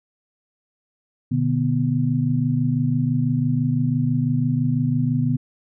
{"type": "tone cluster", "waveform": "sine", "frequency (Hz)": [123.4, 149.4, 246], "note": ["B2", "D3", "B3"], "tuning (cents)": [-1, 30, -7], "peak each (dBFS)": -22, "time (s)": [1.31, 5.37], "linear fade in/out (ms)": 10, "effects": []}